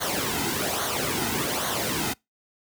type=noise with flanger; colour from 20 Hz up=pink; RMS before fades=-27 dBFS; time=0-2.14 s; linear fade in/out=20 ms; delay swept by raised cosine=0.39 to 1.79 ms; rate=1.2 Hz; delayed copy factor=-0.65; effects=noise-tail reverb RT60 0.2 s tail -26 dB re dry + high-pass 80 Hz 12 dB/octave